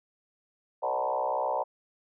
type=tone with frequency modulation; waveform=sine; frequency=744 Hz; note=F#5; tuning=9 cents sharp; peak=-26 dBFS; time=0.82-1.64 s; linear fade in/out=20 ms; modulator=63.7 Hz; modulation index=3.7; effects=none